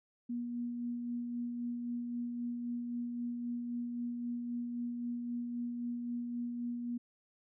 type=tone with tremolo; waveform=sine; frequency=240 Hz; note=B3; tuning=49 cents flat; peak=-34 dBFS; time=0.29-6.98 s; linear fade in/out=10 ms; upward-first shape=sine; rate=3.8 Hz; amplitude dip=30%; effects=none